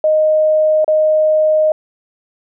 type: tone with dropouts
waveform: sine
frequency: 620 Hz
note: D#5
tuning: 6 cents flat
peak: -9 dBFS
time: 0.04-1.72 s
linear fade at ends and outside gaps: 2 ms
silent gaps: 0.845-0.879 s
effects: none